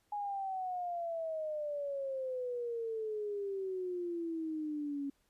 sine exponential sweep, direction down, 833 to 276.9 Hz, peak -35 dBFS, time 0.12-5.1 s, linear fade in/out 5 ms, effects pink hiss -75 dBFS RMS until 5.29 s + resampled to 32000 Hz

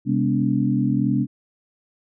sine tone cluster, 132.5 / 203 / 246.3 / 287.5 Hz, C3 / G#3 / B3 / D4, +22 / -39 / -5 / -37 cents, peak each -23 dBFS, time 0.05-1.27 s, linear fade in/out 50 ms, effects none

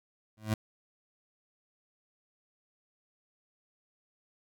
25% pulse tone with exponential growth, 108.2 Hz, A2, 29 cents flat, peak -21 dBFS, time 0.37-0.54 s, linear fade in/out 5 ms, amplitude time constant 36 ms, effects none

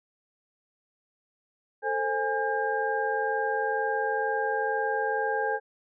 sine tone cluster, 443.9 / 526 / 825 / 1603 Hz, A4 / C5 / G#5 / G6, +15 / +9 / -12 / +38 cents, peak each -30 / -33 / -29 / -31 dBFS, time 1.82-5.6 s, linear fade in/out 50 ms, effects none

